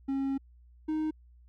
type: tone pair in turn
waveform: triangle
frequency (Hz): 271.7 / 311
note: C#4 / D#4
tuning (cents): -35 / -1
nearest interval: major second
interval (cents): 234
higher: second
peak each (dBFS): -26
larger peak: neither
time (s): 0.08-0.38 / 0.88-1.11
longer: first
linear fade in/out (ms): 10
effects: added 60 Hz sine -54 dBFS peak until 1.48 s